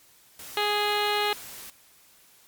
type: noise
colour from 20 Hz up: white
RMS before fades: -42 dBFS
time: 0.39-1.7 s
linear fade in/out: 2 ms
type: harmonic tone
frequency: 415.3 Hz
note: G#4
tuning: in tune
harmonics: 1 / 2 / 3 / 4 / 5 / 6 / 7 / 8 / 9 / 10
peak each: -29 / -28 / -32 / -34 / -34 / -35 / -33 / -36 / -36 / -34 dBFS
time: 0.57-1.33 s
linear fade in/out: 2 ms
effects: white hiss -57 dBFS RMS until 2.47 s + MP3 96 kbps